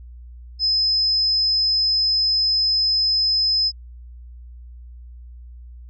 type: tone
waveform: sine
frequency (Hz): 5100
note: D#8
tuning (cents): +42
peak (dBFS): -16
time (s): 0.59-3.72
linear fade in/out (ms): 50
effects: added 60 Hz sine -37 dBFS peak until 5.89 s